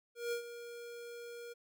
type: tone with ADSR envelope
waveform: square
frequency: 473.6 Hz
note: A#4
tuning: 27 cents sharp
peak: -34 dBFS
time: 0.15-1.54 s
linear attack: 170 ms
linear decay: 100 ms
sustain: -12 dB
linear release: 18 ms
effects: none